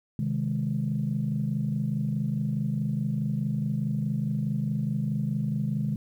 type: chord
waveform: sine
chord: Ab major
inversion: first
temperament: equal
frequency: 130.81 / 155.56 / 207.7 Hz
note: C3 / Eb3 / Ab3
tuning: 0 / 0 / 0 cents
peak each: -29 dBFS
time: 0.19-5.96 s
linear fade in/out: 2 ms
effects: tanh soft clip ceiling -17 dBFS + 10-bit